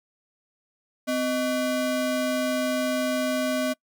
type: ring-modulated tone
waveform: square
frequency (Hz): 440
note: A4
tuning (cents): 0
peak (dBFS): -21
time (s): 1.07-3.74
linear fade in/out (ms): 20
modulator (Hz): 183
effects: noise-tail reverb RT60 0.1 s tail -24 dB re dry